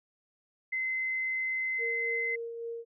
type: tone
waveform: sine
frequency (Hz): 2056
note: C7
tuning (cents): -31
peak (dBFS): -29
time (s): 0.72-2.36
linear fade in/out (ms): 10
type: tone with tremolo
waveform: sine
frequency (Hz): 464.1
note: A#4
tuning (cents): -8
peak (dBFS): -34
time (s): 1.78-2.85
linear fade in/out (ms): 50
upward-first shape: sine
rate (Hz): 3.6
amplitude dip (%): 35
effects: none